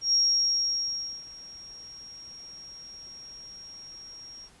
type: tone with ADSR envelope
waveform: sine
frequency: 5588 Hz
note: F8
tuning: in tune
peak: -19 dBFS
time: 0.01-4.5 s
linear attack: 120 ms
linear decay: 1100 ms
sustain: -23 dB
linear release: 63 ms
effects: pink hiss -57 dBFS RMS until 4.6 s + resampled to 24000 Hz